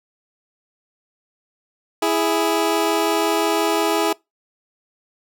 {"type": "tone pair together", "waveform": "20% pulse", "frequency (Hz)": [329.6, 415.3], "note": ["E4", "G#4"], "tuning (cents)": [0, 0], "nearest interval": "major third", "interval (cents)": 400, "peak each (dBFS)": -15, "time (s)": [2.02, 4.13], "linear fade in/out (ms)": 5, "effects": ["noise-tail reverb RT60 0.2 s tail -24 dB re dry"]}